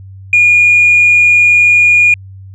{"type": "tone", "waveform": "sine", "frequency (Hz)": 2433, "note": "D#7", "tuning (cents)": -39, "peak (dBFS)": -3, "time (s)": [0.33, 2.14], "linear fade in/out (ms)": 2, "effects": ["tanh soft clip ceiling 0 dBFS", "added 96 Hz sine -29 dBFS peak until 2.54 s"]}